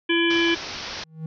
harmonic tone, 336.7 Hz, E4, 37 cents sharp, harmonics 1 / 3 / 5 / 7 / 9 / 10, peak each -20 / -33 / -26 / -25 / -26 / -33 dBFS, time 0.09-0.55 s, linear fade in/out 10 ms
white low-pass noise, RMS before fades -34 dBFS, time 0.3-1.04 s, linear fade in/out 5 ms, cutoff 5800 Hz, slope 96 dB/octave
triangle tone with exponential growth, 159 Hz, D#3, 38 cents sharp, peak -24 dBFS, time 0.99-1.26 s, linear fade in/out 2 ms, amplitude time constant 58 ms
effects none

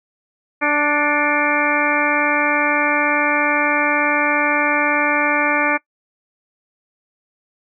harmonic tone with a mistuned harmonic, 293.7 Hz, D4, in tune, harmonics 1 / 2 / 3 / 4 / 5 / 6 / 7 / 8, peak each -23 / -23 / -23 / -23 / -23 / -23 / -23 / -23 dBFS, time 0.61-5.78 s, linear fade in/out 20 ms, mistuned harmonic 7, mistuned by +66 cents, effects noise-tail reverb RT60 0.1 s tail -22 dB re dry

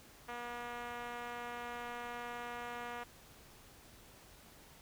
5% pulse tone with band-pass filter, 240.3 Hz, B3, 47 cents flat, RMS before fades -44 dBFS, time 0.28-3.04 s, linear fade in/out 10 ms, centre 770 Hz, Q 0.69, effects pink hiss -59 dBFS RMS until 4.81 s

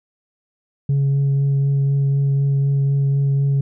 sine tone with vibrato, 138.9 Hz, C#3, 4 cents sharp, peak -12 dBFS, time 0.89-3.61 s, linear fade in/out 5 ms, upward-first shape triangle, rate 4 Hz, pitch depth 12 cents each way, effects tanh soft clip ceiling -13 dBFS

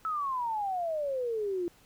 sine exponential sweep, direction down, 1318.5 to 339.8 Hz, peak -29 dBFS, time 0.05-1.68 s, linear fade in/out 0 ms, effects pink hiss -61 dBFS RMS until 1.85 s

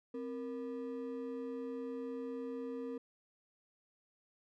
triangle ring-modulated tone, 365.1 Hz, F#4, 23 cents flat, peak -34 dBFS, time 0.14-2.98 s, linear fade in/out 5 ms, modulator 103 Hz, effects none

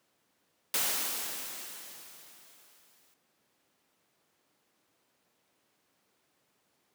white noise with exponential decay, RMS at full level -28 dBFS, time 0.74-3.14 s, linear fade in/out 1 ms, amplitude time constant 520 ms, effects pink hiss -73 dBFS RMS until 6.94 s + high-pass 200 Hz 12 dB/octave

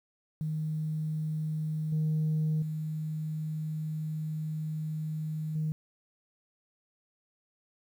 sine tone with level steps, 155.56 Hz, D#3, in tune, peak -29 / -24 / -31 / -27 dBFS, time 0.41-5.72 s, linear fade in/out 0 ms, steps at 1.92 / 2.62 / 5.55 s, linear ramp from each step 5 ms, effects tanh soft clip ceiling -23 dBFS + 10-bit

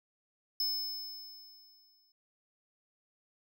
square tone with exponential decay, 5220 Hz, E8, 18 cents flat, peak -29 dBFS, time 0.6-2.12 s, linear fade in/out 2 ms, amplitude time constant 330 ms, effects none

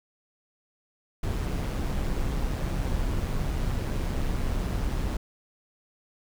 brown noise with amplitude modulation, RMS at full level -26 dBFS, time 1.23-5.17 s, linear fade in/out 5 ms, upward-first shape sine, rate 135 Hz, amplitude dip 40%, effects none

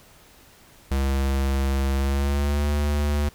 square tone with pitch glide, 67.9 to 73.19 Hz, C#2 to D2, -35 to -5 cents, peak -21 dBFS, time 0.91-3.29 s, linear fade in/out 5 ms, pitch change +130 cents, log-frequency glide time 1.97-2.67 s, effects pink hiss -52 dBFS RMS until 3.34 s

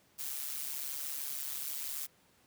blue noise with amplitude modulation, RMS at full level -36 dBFS, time 0.18-2.07 s, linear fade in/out 20 ms, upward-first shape sine, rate 141 Hz, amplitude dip 70%, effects pink hiss -67 dBFS RMS until 2.46 s + high-pass 80 Hz 12 dB/octave

